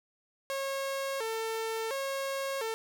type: tone with vibrato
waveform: sawtooth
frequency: 493.9 Hz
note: B4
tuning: in tune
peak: -28 dBFS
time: 0.5-2.74 s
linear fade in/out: 0 ms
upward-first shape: square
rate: 0.71 Hz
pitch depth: 170 cents each way
effects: none